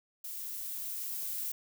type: noise with level ramp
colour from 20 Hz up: violet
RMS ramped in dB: -41 to -36 dBFS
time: 0.24-1.52 s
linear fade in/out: 5 ms
effects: none

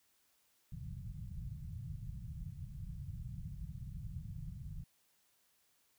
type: low-pass noise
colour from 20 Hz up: white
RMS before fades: -45 dBFS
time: 0.72-4.84 s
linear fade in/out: 5 ms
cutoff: 160 Hz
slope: 48 dB/octave
effects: white hiss -74 dBFS RMS until 5.98 s

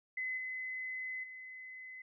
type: tone with level steps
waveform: sine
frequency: 2031 Hz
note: B6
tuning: 48 cents sharp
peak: -35 / -38 / -46 dBFS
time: 0.17-2.02 s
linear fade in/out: 5 ms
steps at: 0.37 / 1.23 s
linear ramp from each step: 10 ms
effects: none

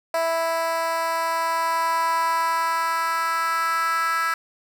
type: tone with high-pass filter sweep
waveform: 10% pulse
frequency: 329.6 Hz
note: E4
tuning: in tune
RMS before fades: -23 dBFS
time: 0.14-4.34 s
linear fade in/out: 2 ms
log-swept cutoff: 700 to 1400 Hz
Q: 4.3
effects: none

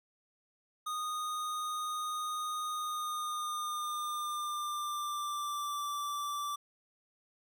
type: tone with pitch glide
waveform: square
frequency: 1236 to 1166.6 Hz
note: D#6 to D6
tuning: -12 to -12 cents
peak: -35 dBFS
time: 0.86-6.56 s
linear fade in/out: 10 ms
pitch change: -100 cents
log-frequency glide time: 2.7-5.89 s
effects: none

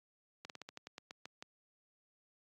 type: slowing click train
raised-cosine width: 0.2 ms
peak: -29 dBFS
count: 11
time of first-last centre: 0.45-1.425 s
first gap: 48 ms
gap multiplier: 1.15
effects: high-pass 150 Hz 12 dB/octave + AAC 48 kbps

